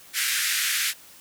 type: band-pass noise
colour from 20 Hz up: pink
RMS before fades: -25 dBFS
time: 0.13-0.94 s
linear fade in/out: 50 ms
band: 1500 to 15000 Hz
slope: 48 dB/octave
effects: white hiss -49 dBFS RMS until 1.2 s + high-pass 60 Hz 12 dB/octave